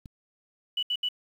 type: click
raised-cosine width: 5 ms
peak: -31 dBFS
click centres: 0.058 s
type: tone bursts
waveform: sine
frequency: 2960 Hz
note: F#7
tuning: in tune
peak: -25 dBFS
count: 3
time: 0.77-1.088 s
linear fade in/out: 5 ms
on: 58 ms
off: 72 ms
effects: 9-bit

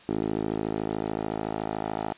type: tone with band-pass filter sweep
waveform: 10% pulse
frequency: 53.7 Hz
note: A1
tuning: 41 cents flat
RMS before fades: -30 dBFS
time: 0.09-2.13 s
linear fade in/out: 0 ms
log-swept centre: 380 to 690 Hz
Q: 1.8
effects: white hiss -51 dBFS RMS until 2.17 s + resampled to 8000 Hz

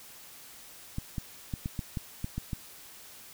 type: clicks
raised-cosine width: 5 ms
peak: -20 dBFS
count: 9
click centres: 0.984 / 1.182 / 1.538 / 1.659 / 1.792 / 1.972 / 2.244 / 2.38 / 2.532 s
effects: white hiss -50 dBFS RMS until 3.33 s

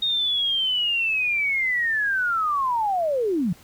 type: linear sweep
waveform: sine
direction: down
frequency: 3722 to 155.56 Hz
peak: -20 dBFS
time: 0.02-3.53 s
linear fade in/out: 5 ms
effects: pink hiss -51 dBFS RMS until 3.63 s

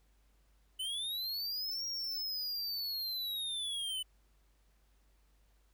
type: linear two-way sweep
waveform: square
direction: up then down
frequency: 2985 to 5630 to 2985 Hz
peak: -36 dBFS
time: 0.79-4.03 s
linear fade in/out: 10 ms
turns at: 1.86 s
effects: added 50 Hz sine -66 dBFS peak until 5.73 s + pink hiss -75 dBFS RMS until 5.73 s

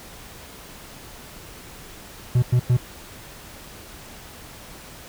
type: tone bursts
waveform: triangle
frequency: 123.47 Hz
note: B2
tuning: in tune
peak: -12 dBFS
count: 3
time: 2.35-2.769 s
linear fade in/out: 5 ms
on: 73 ms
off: 100 ms
effects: pink hiss -42 dBFS RMS until 5.08 s

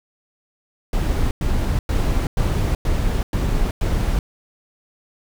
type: noise bursts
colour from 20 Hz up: brown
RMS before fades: -19 dBFS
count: 7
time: 0.93-4.19 s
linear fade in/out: 2 ms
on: 380 ms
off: 100 ms
effects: none

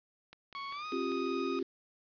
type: click train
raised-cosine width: 0.2 ms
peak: -32 dBFS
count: 5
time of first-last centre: 0.33-1.119 s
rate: 5.07 Hz
type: tone with pitch glide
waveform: sawtooth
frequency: 1110 to 1245.9 Hz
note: C#6 to D#6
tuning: +2 to +2 cents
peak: -35 dBFS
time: 0.55-1.59 s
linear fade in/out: 0 ms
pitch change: +200 cents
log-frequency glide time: 0.71-0.86 s
type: chord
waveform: sine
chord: C suspended fourth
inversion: none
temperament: equal with one note detuned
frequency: 268.4 / 349.2 / 392 Hz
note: C4 / F4 / G4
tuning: +44 / 0 / 0 cents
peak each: -36 dBFS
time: 0.92-1.63 s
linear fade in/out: 5 ms
effects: resampled to 11025 Hz + 9-bit

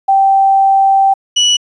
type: tone pair in turn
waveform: sine / 35% pulse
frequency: 780 / 2945 Hz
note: G5 / F#7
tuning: -9 / -9 cents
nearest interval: octave + major seventh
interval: 2300 cents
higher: second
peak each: -6 dBFS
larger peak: neither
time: 0.08-1.14 / 1.36-1.57 s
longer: first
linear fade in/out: 10 ms
effects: resampled to 22050 Hz + 8-bit

